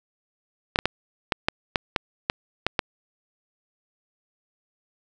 clicks, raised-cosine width 0.3 ms, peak -4 dBFS, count 10, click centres 0.759 / 0.789 / 0.856 / 1.322 / 1.485 / 1.758 / 1.962 / 2.299 / 2.666 / 2.792 s, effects none

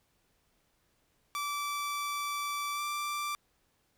sawtooth tone with pitch glide, 1161 to 1175.2 Hz, D6 to D6, -20 to +1 cents, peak -29 dBFS, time 1.35-3.35 s, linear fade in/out 0 ms, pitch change +21 cents, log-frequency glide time 2.74-2.81 s, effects pink hiss -73 dBFS RMS until 3.97 s

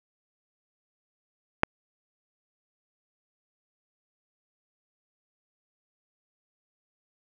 click, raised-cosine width 0.5 ms, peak -3 dBFS, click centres 1.634 s, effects none

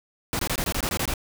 pink noise bursts, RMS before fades -26 dBFS, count 10, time 0.33-1.138 s, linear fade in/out 0 ms, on 61 ms, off 22 ms, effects none

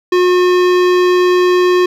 sine tone with hard clipping, 360.9 Hz, F#4, 43 cents flat, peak -10 dBFS, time 0.12-1.86 s, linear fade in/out 5 ms, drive 18 dB, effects none

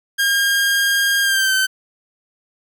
sawtooth tone with pitch glide, 1615 to 1538.5 Hz, G#6 to G6, -49 to -33 cents, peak -11 dBFS, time 0.18-1.67 s, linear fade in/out 20 ms, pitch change -84 cents, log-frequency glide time 1.22-1.54 s, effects none

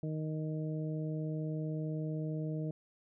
harmonic tone, 155.56 Hz, D#3, in tune, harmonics 1 / 2 / 3 / 4, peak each -35 / -41 / -45 / -47 dBFS, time 0.03-2.71 s, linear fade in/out 2 ms, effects none

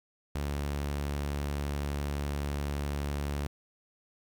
sawtooth tone, 71.8 Hz, D2, 39 cents flat, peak -27 dBFS, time 0.35-3.47 s, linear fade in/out 5 ms, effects 10-bit

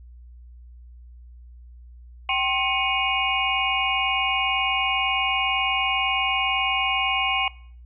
sine tone cluster, 773 / 1066 / 2228 / 2486 / 2856 Hz, G5 / C6 / C#7 / D#7 / F7, -24 / +32 / +8 / -2 / +38 cents, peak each -27 dBFS, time 2.29-7.48 s, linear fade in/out 2 ms, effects noise-tail reverb RT60 0.5 s tail -20 dB re dry + added 60 Hz sine -42 dBFS peak until 7.85 s

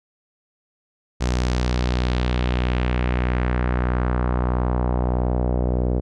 sawtooth tone with low-pass filter sweep, 61.6 Hz, B1, 4 cents flat, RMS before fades -21 dBFS, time 1.2-6.01 s, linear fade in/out 20 ms, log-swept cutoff 6600 to 500 Hz, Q 1.6, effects none

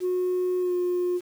sine tone with pitch glide, 363.8 to 357.1 Hz, F#4 to F4, -29 to +39 cents, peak -21 dBFS, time 0-1.21 s, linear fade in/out 50 ms, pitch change -32 cents, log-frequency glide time 0.59-0.74 s, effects tanh soft clip ceiling -19 dBFS + 8-bit

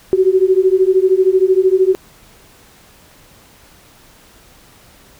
sine beating tone pair, 370 / 383 Hz, F#4 / G4, 0 / -40 cents, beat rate 13 Hz, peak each -12 dBFS, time 0.13-1.95 s, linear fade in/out 0 ms, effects pink hiss -46 dBFS RMS until 5.19 s

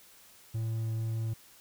triangle tone, 112.2 Hz, A2, 34 cents sharp, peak -28 dBFS, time 0.54-1.34 s, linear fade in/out 10 ms, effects white hiss -57 dBFS RMS until 1.6 s

